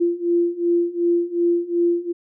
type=beating tone pair; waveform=sine; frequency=343.3 / 346 Hz; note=F4 / F4; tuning=-30 / -16 cents; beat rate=2.7 Hz; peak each=-21 / -19 dBFS; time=0-2.13 s; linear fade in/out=20 ms; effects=none